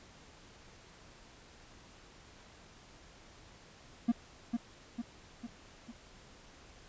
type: tone with echo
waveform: triangle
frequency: 234.9 Hz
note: A#3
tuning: 13 cents sharp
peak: -22 dBFS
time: 4.08-4.12 s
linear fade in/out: 10 ms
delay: 450 ms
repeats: 4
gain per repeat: -5 dB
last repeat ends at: 5.92 s
effects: pink hiss -57 dBFS RMS until 6.88 s + resampled to 16000 Hz